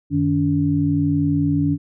sine tone cluster, 92.1 / 153 / 285 Hz, F#2 / D#3 / C#4, -7 / -29 / +48 cents, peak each -25 / -20 / -18 dBFS, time 0.1-1.78 s, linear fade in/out 50 ms, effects none

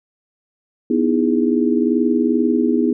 sine chord, E major seventh, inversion second, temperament just, 247.2 / 309 / 329.6 / 412 Hz, B3 / D#4 / E4 / G#4, +2 / -12 / 0 / -14 cents, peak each -17 / -20 / -20 / -21 dBFS, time 0.9-2.93 s, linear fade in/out 5 ms, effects none

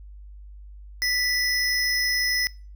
square tone pair together, 1975.5 / 5153 Hz, B6 / E8, 0 / -40 cents, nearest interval octave + perfect fourth, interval 1660 cents, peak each -25 dBFS, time 1.02-2.47 s, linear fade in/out 0 ms, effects noise-tail reverb RT60 0.4 s tail -25 dB re dry + added 50 Hz sine -40 dBFS peak until 2.75 s

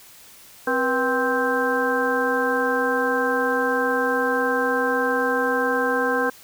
harmonic tone with a mistuned harmonic, 261.6 Hz, C4, in tune, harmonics 1 / 2 / 3 / 4 / 5 / 6, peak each -27 / -23 / -29 / -27 / -32 / -24 dBFS, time 0.67-6.3 s, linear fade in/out 5 ms, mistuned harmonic 2, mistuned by -120 cents, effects white hiss -47 dBFS RMS until 6.43 s

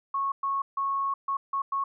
sine tone bursts at uneven times, 1100 Hz, C#6, 14 cents flat, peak -25 dBFS, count 6, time 0.14-0.32 / 0.43-0.62 / 0.77-1.14 / 1.28-1.37 / 1.53-1.62 / 1.72-1.84 s, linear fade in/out 5 ms, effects none

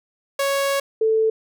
sawtooth / sine tone pair in turn, 554.4 / 441.7 Hz, C#5 / A4, 0 / +7 cents, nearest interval major third, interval 393 cents, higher first, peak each -15 dBFS, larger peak neither, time 0.39-0.8 / 1.01-1.3 s, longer first, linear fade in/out 5 ms, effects none

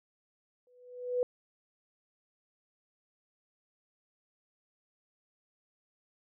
sine tone with exponential growth, 494.9 Hz, B4, 4 cents sharp, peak -24 dBFS, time 0.67-1.23 s, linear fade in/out 1 ms, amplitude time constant 120 ms, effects none

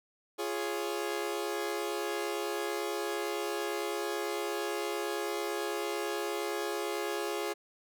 sawtooth chord, Db major, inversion first, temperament equal with one note detuned, 346.4 / 415.3 / 554.4 Hz, F4 / Ab4 / Db5, -14 / 0 / 0 cents, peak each -33 / -31 / -36 dBFS, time 0.38-7.54 s, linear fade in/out 20 ms, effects none

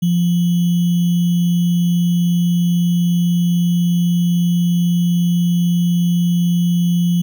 sine tone with sample-and-hold, 173.8 Hz, F3, 8 cents flat, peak -12 dBFS, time 0.02-7.22 s, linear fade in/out 10 ms, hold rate 3150 Hz, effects none

